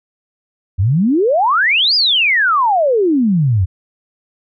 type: exponential two-way sweep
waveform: sine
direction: up then down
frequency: 85.2 to 5100 to 85.2 Hz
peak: -10 dBFS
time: 0.78-3.66 s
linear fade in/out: 20 ms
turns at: 1.95 s
effects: none